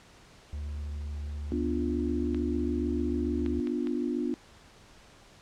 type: tone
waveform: triangle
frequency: 73.42 Hz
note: D2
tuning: in tune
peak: -31 dBFS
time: 0.53-3.6 s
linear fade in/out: 0 ms
type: chord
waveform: sine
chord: B diminished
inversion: none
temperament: equal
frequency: 246.9 / 293.7 / 349.2 Hz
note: B3 / D4 / F4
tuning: 0 / 0 / 0 cents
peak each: -31 / -32 / -33 dBFS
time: 1.52-4.34 s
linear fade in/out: 0 ms
type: clicks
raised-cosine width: 0.3 ms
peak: -27 dBFS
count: 4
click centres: 2.346 / 3.462 / 3.672 / 3.871 s
effects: pink hiss -55 dBFS RMS until 5.41 s + low-pass 7000 Hz 12 dB/octave